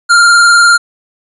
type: tone with vibrato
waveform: square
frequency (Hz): 1397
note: F6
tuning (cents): 0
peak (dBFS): -4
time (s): 0.09-0.78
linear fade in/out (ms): 20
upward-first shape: triangle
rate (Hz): 20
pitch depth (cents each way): 42
effects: resampled to 24000 Hz